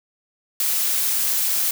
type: noise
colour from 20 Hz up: blue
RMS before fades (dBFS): -21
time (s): 0.6-1.71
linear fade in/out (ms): 2
effects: none